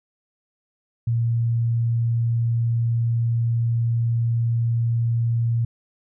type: tone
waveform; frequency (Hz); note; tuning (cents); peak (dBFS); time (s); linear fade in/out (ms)
sine; 116.54; A#2; 0; -18; 1.07-5.65; 5
effects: none